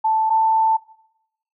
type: tone pair in turn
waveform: sine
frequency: 880 / 886.6 Hz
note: A5 / A5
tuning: 0 / +13 cents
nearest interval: unison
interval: 13 cents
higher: second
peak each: -15 / -14 dBFS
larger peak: second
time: 0.04-0.3 / 0.3-0.77 s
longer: second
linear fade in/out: 10 ms
effects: noise-tail reverb RT60 0.8 s tail -19 dB re dry